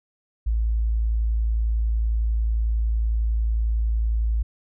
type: tone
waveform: sine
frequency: 55.5 Hz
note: A1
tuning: 16 cents sharp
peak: -19 dBFS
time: 0.46-4.43 s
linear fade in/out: 10 ms
effects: none